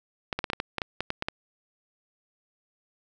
clicks, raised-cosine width 0.3 ms, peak -12 dBFS, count 12, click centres 0.328 / 0.39 / 0.442 / 0.501 / 0.533 / 0.601 / 0.783 / 0.818 / 1.006 / 1.104 / 1.224 / 1.285 s, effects none

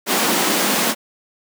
pink high-pass noise, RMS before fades -18 dBFS, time 0.06-0.95 s, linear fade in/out 50 ms, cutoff 190 Hz, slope 48 dB/octave, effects none

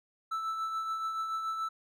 triangle tone with tremolo, 1318.5 Hz, E6, in tune, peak -28 dBFS, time 0.31-1.69 s, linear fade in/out 10 ms, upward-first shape triangle, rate 7 Hz, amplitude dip 45%, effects none

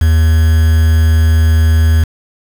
triangle tone with quantisation, 80.1 Hz, E2, 49 cents flat, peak -4 dBFS, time 0.01-2.04 s, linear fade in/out 5 ms, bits 4, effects none

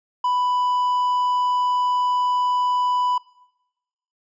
triangle tone, 992 Hz, B5, 7 cents sharp, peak -16 dBFS, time 0.24-3.18 s, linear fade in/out 5 ms, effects noise-tail reverb RT60 1.0 s tail -23 dB re dry + resampled to 16000 Hz

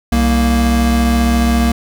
square tone pair together, 64.9 / 233.1 Hz, C2 / A#3, -13 / 0 cents, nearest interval octave + minor seventh, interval 2213 cents, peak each -14 dBFS, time 0.12-1.72 s, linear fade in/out 5 ms, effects none

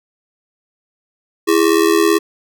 square ring-modulated tone, 370.9 Hz, F#4, 4 cents sharp, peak -8 dBFS, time 1.47-2.19 s, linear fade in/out 20 ms, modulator 39.1 Hz, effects none

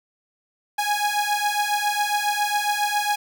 sawtooth beating tone pair, 825 / 832.3 Hz, G#5 / G#5, -12 / +4 cents, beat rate 7.3 Hz, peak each -20 dBFS, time 0.78-3.16 s, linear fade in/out 10 ms, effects none

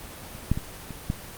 clicks, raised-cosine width 5 ms, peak -26 / -8 / -16 / -22 / -12 dBFS, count 5, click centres 0.351 / 0.516 / 0.575 / 0.907 / 1.101 s, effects pink hiss -41 dBFS RMS until 1.37 s + Opus 24 kbps

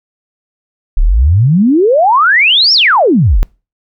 sine exponential two-way sweep, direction up then down, 31 to 5600 to 31 Hz, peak -5 dBFS, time 0.97-3.43 s, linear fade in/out 0 ms, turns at 2.73 s, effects noise-tail reverb RT60 0.3 s tail -24 dB re dry

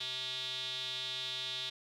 square tone with band-pass filter, 128.4 Hz, C3, 32 cents flat, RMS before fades -39 dBFS, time 0-1.7 s, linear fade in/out 10 ms, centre 3600 Hz, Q 7.5, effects none

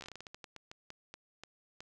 slowing click train, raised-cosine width 0.2 ms, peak -29 dBFS, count 17, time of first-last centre 0.01-1.805 s, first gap 13 ms, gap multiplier 1.25, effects none

